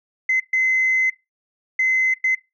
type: tone bursts at uneven times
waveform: sine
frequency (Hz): 2051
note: C7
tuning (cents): -35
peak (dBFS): -14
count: 4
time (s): 0.29-0.4 / 0.53-1.1 / 1.79-2.14 / 2.24-2.35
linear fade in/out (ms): 5
effects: noise-tail reverb RT60 0.2 s tail -20 dB re dry + tanh soft clip ceiling -11 dBFS